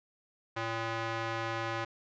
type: tone with band-pass filter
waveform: square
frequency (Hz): 113.8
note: A#2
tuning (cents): -41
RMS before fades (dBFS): -35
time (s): 0.56-1.85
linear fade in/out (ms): 10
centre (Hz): 1400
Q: 0.81
effects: resampled to 16000 Hz